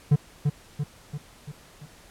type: tone with echo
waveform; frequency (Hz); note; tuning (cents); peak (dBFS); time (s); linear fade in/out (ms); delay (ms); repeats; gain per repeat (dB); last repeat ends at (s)
triangle; 146.5; D3; -4; -12; 0.11-0.16; 10; 340; 5; -5; 1.86
effects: pink hiss -52 dBFS RMS until 2.1 s + low-pass 12000 Hz 12 dB/octave